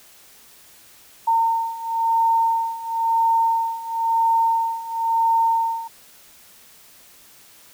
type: beating tone pair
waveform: sine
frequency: 911 / 911.98 Hz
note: A#5 / A#5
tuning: -40 / -38 cents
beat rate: 0.98 Hz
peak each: -22 / -19 dBFS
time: 1.27-5.88 s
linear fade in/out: 10 ms
effects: white hiss -49 dBFS RMS until 7.73 s